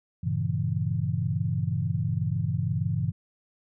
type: chord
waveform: sine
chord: G diminished seventh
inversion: none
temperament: equal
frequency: 98 / 116.54 / 138.59 / 164.81 Hz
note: G2 / Bb2 / Db3 / Fb3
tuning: 0 / 0 / 0 / 0 cents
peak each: -30 dBFS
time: 0.23-3.12 s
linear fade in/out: 10 ms
effects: none